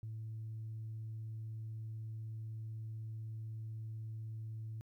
sine tone, 110.5 Hz, A2, 8 cents sharp, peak -40 dBFS, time 0.03-4.81 s, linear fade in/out 0 ms, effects tanh soft clip ceiling -38 dBFS + 13-bit

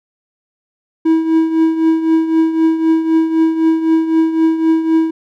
triangle tone with tremolo, 323 Hz, E4, 35 cents flat, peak -5 dBFS, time 1.05-5.11 s, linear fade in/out 10 ms, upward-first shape triangle, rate 3.9 Hz, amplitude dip 70%, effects none

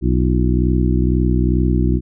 harmonic tone with a mistuned harmonic, 62.2 Hz, B1, 13 cents sharp, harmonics 1 / 2 / 3 / 4 / 5 / 6, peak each -16 / -19 / -21 / -22 / -23 / -24 dBFS, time 0.01-2.01 s, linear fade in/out 50 ms, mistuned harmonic 6, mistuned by -100 cents, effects none

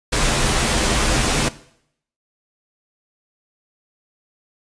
pink noise with comb filter, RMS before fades -18 dBFS, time 0.12-1.49 s, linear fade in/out 10 ms, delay 11 ms, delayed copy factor -0.6, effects noise-tail reverb RT60 0.7 s tail -18 dB re dry + resampled to 22050 Hz

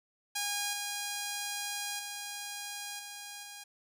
5% pulse tone with level steps, 817 Hz, G#5, 29 cents flat, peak -20 / -23 / -27 / -31 / -33 dBFS, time 0.35-3.64 s, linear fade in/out 10 ms, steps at 0.73 / 1.99 / 2.99 / 3.43 s, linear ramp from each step 2 ms, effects none

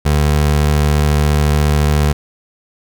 25% pulse tone, 74.2 Hz, D2, 18 cents sharp, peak -7 dBFS, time 0.05-2.13 s, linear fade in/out 10 ms, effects none

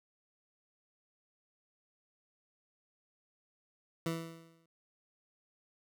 20% pulse tone with exponential decay, 164.81 Hz, E3, in tune, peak -26 dBFS, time 4.06-4.66 s, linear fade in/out 2 ms, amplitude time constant 130 ms, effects none

